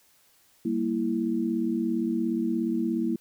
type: chord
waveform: sine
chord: E diminished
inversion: first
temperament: equal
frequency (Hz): 196 / 233.1 / 329.6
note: G3 / Bb3 / E4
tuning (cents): 0 / 0 / 0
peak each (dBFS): -32 / -27 / -28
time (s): 0.65-3.16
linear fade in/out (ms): 5
effects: white hiss -62 dBFS RMS until 3.2 s

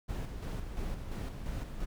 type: noise with tremolo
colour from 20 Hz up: brown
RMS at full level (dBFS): -36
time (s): 0.08-1.86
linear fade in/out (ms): 20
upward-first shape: square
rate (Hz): 2.9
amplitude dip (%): 45
effects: none

